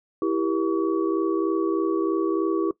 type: tone cluster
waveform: sine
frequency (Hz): 329.2 / 392.4 / 473.4 / 1131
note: E4 / G4 / A#4 / C#6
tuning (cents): -2 / +2 / +27 / +34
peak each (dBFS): -23 / -25 / -31 / -32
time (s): 0.22-2.71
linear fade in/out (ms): 2
effects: noise-tail reverb RT60 0.1 s tail -19 dB re dry